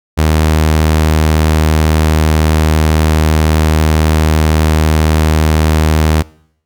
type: tone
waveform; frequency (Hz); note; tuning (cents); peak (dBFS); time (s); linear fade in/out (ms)
sawtooth; 78.1; D#2; +7; -4; 0.17-6.23; 20
effects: noise-tail reverb RT60 0.7 s tail -23 dB re dry